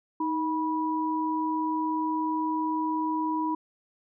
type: tone pair together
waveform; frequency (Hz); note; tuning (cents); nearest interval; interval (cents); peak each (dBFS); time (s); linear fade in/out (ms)
sine; 313.3 / 977; D#4 / B5; +12 / -19; octave + minor sixth; 1969; -28; 0.2-3.55; 5
effects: none